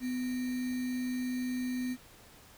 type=tone with sample-and-hold; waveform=sine; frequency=251.2 Hz; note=B3; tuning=30 cents sharp; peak=-31 dBFS; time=0-1.97 s; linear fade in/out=50 ms; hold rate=2100 Hz; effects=pink hiss -56 dBFS RMS until 2.57 s